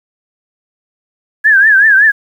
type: tone with vibrato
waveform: sine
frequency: 1661.2 Hz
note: G#6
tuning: in tune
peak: -4 dBFS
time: 1.44-2.12 s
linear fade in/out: 20 ms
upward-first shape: triangle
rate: 5.3 Hz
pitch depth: 150 cents each way
effects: 7-bit